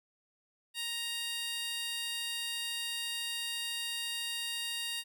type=tone with high-pass filter; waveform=15% pulse; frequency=934 Hz; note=A#5; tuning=3 cents sharp; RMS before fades=-37 dBFS; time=0.74-5.04 s; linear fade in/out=50 ms; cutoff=3200 Hz; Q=0.99; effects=none